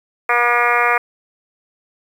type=harmonic tone; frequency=240 Hz; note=B3; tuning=49 cents flat; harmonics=2 / 3 / 4 / 5 / 6 / 7 / 8 / 9 / 10; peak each=-23 / -21 / -22 / -18 / -22 / -23 / -22 / -21 / -23 dBFS; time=0.29-0.98 s; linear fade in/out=5 ms; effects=7-bit